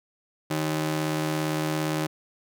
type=ring-modulated tone; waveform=sawtooth; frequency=233.1 Hz; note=A#3; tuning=in tune; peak=-18 dBFS; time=0.5-2.07 s; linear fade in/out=10 ms; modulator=77.8 Hz; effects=none